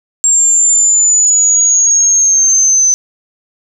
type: exponential sweep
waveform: sine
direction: down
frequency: 7459 to 6100 Hz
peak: -6 dBFS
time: 0.24-2.94 s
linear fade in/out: 0 ms
effects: none